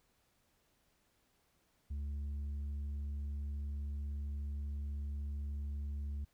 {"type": "tone with tanh clipping", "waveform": "sine", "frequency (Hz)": 71.8, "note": "D2", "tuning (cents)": -39, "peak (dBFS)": -38, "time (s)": [1.9, 6.25], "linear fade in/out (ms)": 10, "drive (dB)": 4, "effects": ["pink hiss -75 dBFS RMS until 6.33 s"]}